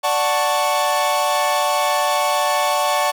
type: chord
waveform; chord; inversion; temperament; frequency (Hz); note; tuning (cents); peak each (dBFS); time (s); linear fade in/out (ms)
45% pulse; D major seventh; none; equal; 587.3 / 740 / 880 / 1108.7; D5 / F#5 / A5 / C#6; 0 / 0 / 0 / 0; -22; 0.03-3.12; 20
effects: none